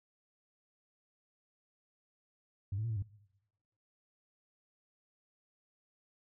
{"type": "tone with pitch steps", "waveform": "sine", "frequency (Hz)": [97.9, 108.5, 115.7, 109.5, 97.4], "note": ["G2", "A2", "A#2", "A2", "G2"], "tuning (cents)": [-2, -24, -13, -8, -11], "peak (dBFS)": -32, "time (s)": [2.72, 3.025], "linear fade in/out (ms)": 5, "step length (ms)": 61, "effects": ["noise-tail reverb RT60 1.0 s tail -23 dB re dry", "tanh soft clip ceiling -29 dBFS"]}